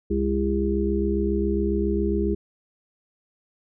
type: harmonic tone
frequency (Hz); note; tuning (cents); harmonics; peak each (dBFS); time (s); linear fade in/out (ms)
67.3; C2; +49; 1 / 3 / 5 / 6; -26 / -26 / -26 / -26; 0.1-2.35; 10
effects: none